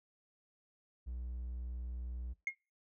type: tone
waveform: triangle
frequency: 61.1 Hz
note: B1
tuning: 18 cents flat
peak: -37 dBFS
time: 1.06-2.34 s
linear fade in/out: 20 ms
type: tone with exponential decay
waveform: sine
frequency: 2145 Hz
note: C7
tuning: 42 cents sharp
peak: -27 dBFS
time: 2.47-2.55 s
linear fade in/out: 2 ms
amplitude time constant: 16 ms
effects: noise-tail reverb RT60 0.3 s tail -24 dB re dry + tanh soft clip ceiling -29 dBFS